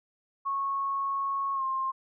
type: tone with pitch glide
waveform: sine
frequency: 1100 to 1060.1 Hz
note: C#6 to C6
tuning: -14 to +22 cents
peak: -27 dBFS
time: 0.45-1.92 s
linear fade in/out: 20 ms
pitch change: -64 cents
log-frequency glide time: 1.54-1.63 s
effects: none